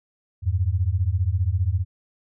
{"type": "beating tone pair", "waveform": "sine", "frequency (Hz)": [84.3, 99.3], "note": ["E2", "G2"], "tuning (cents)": [39, 23], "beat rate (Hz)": 15, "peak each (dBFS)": [-22, -22], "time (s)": [0.42, 1.85], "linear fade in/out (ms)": 50, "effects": []}